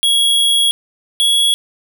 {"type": "tone pair in turn", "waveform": "square", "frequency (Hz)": [3322, 3345], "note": ["G#7", "G#7"], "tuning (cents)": [0, 12], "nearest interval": "unison", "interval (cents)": 12, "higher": "second", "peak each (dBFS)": -11, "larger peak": "neither", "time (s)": [[0.03, 0.71], [1.2, 1.54]], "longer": "first", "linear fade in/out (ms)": 0, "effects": []}